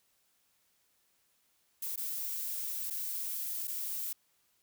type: noise with dropouts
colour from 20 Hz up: violet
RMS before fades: -37 dBFS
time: 1.82-4.13 s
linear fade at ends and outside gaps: 5 ms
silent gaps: 1.96-1.975 / 2.901-2.906 / 3.674-3.678 s
effects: white hiss -73 dBFS RMS until 4.62 s